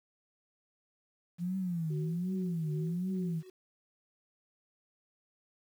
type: tone with vibrato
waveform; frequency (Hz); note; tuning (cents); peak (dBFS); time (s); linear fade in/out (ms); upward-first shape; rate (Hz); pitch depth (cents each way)
sine; 169.7; F3; -49; -31; 1.38-3.43; 50; triangle; 1.3; 220
type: tone with tremolo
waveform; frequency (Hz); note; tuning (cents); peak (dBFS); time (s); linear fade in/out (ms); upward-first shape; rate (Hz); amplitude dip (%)
sine; 372.3; F#4; +11; -40; 1.9-3.5; 5; sine; 2.5; 90
effects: 10-bit